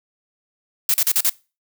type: noise bursts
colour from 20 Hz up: blue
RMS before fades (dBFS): -17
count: 5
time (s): 0.89-1.296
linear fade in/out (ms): 2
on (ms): 50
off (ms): 39
effects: noise-tail reverb RT60 0.3 s tail -22 dB re dry